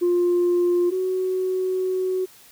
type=tone pair in turn; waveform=sine; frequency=352.1 / 372.3 Hz; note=F4 / F#4; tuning=+14 / +11 cents; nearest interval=minor second; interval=97 cents; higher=second; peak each=-15 / -20 dBFS; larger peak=first; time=0.01-0.91 / 0.91-2.26 s; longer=second; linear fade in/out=20 ms; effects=tanh soft clip ceiling -14 dBFS + white hiss -50 dBFS RMS until 2.51 s